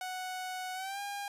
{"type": "tone with pitch glide", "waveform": "sawtooth", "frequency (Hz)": [740, 807], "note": ["F#5", "G#5"], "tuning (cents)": [0, -50], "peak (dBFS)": -33, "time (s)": [0.01, 1.28], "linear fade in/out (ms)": 2, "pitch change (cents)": 150, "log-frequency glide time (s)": [0.74, 1], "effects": ["resampled to 32000 Hz"]}